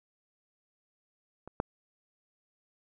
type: clicks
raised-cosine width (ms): 1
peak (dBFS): -30 / -14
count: 2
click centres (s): 1.476 / 1.601
effects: none